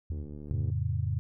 sine tone with exponential decay, 81.5 Hz, E2, 19 cents flat, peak -28 dBFS, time 0.1-0.53 s, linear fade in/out 5 ms, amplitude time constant 92 ms
click train, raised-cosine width 3 ms, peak -31 dBFS, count 44, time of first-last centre 0.12-0.7 s, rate 74.1 Hz
sine chord, F augmented, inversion none, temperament equal, 87.31 / 110 / 138.59 Hz, F2 / A2 / C#3, 0 / 0 / 0 cents, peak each -31 / -31 / -33 dBFS, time 0.51-1.19 s, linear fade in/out 0 ms
effects none

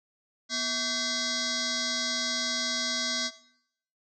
sine tone with frequency modulation, 246 Hz, B3, 7 cents flat, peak -27 dBFS, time 0.49-3.31 s, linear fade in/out 50 ms, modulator 895 Hz, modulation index 6.4, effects noise-tail reverb RT60 0.7 s tail -17 dB re dry

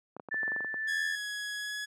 clicks, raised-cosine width 1 ms, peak -27 dBFS, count 11, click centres 0.166 / 0.198 / 0.287 / 0.343 / 0.432 / 0.479 / 0.519 / 0.563 / 0.606 / 0.646 / 0.742 s
sine tone with tremolo, 1760 Hz, A6, in tune, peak -29 dBFS, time 0.31-1.16 s, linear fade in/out 10 ms, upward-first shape sine, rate 1.9 Hz, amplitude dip 40%
sawtooth tone with pitch glide, 1676 to 1687.7 Hz, G#6 to G#6, +15 to +27 cents, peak -31 dBFS, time 0.87-1.86 s, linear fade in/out 20 ms, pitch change +12 cents, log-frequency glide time 1.55-1.74 s
effects high-pass 200 Hz 12 dB/octave + low-pass 10000 Hz 12 dB/octave

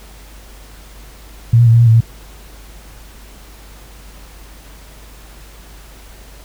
sine tone with pitch steps, 116.1 / 119.3 / 114.1 / 116.8 / 118.4 / 112.5 / 114.7 Hz, A#2 / A#2 / A#2 / A#2 / A#2 / A2 / A#2, -7 / +41 / -37 / +4 / +27 / +39 / -28 cents, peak -5 dBFS, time 1.53-2.006 s, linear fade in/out 5 ms, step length 68 ms, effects added 50 Hz sine -37 dBFS peak until 6.44 s + pink hiss -42 dBFS RMS until 6.44 s

